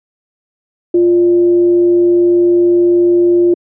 sine tone with frequency modulation, 349.2 Hz, F4, in tune, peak -6 dBFS, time 0.94-3.54 s, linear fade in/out 5 ms, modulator 247 Hz, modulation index 0.21, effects high-pass 200 Hz 12 dB/octave

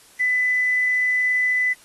sine tone with quantisation, 2000 Hz, B6, 21 cents sharp, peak -17 dBFS, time 0.19-1.74 s, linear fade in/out 20 ms, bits 7, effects white hiss -51 dBFS RMS until 1.84 s + AAC 32 kbps

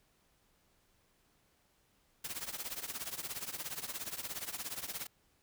white noise with tremolo, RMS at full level -38 dBFS, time 2.24-5.07 s, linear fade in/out 5 ms, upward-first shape triangle, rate 17 Hz, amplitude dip 90%, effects pink hiss -72 dBFS RMS until 5.42 s

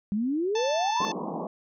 sine exponential sweep, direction up, 196 to 1100 Hz, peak -24 dBFS, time 0.12-1.05 s, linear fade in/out 0 ms
harmonic tone, 881 Hz, A5, 2 cents sharp, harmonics 1 / 2 / 3 / 4 / 5 / 6 / 7, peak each -31 / -40 / -38 / -37 / -42 / -43 / -40 dBFS, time 0.55-1.12 s, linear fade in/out 5 ms
pink band-pass noise, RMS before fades -33 dBFS, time 1-1.47 s, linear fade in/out 2 ms, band 160 to 1100 Hz, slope 96 dB/octave
effects none

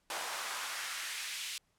pink noise with high-pass filter sweep, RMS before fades -39 dBFS, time 0.1-1.58 s, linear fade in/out 2 ms, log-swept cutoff 720 to 3000 Hz, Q 1.3, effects pink hiss -75 dBFS RMS until 1.78 s + low-pass 11000 Hz 12 dB/octave

